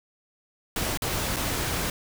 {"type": "noise with dropouts", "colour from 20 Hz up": "pink", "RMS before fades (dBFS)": -28, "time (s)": [0.76, 1.9], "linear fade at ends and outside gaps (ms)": 2, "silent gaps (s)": [[0.974, 1.02], [1.362, 1.366]], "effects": []}